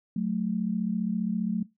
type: tone pair together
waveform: sine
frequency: 185 / 220 Hz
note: F#3 / A3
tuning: 0 / 0 cents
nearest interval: minor third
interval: 300 cents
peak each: -28 dBFS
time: 0.16-1.63 s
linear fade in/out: 5 ms
effects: noise-tail reverb RT60 0.2 s tail -20 dB re dry